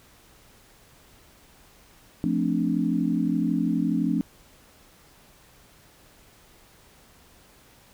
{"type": "chord", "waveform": "sine", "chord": "D minor seventh", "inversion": "first", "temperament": "equal", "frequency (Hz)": [174.61, 220, 261.6, 293.7], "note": ["F3", "A3", "C4", "D4"], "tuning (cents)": [0, 0, 0, 0], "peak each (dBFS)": -27, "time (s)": [2.24, 4.21], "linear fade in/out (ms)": 0, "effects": ["pink hiss -55 dBFS RMS until 7.93 s"]}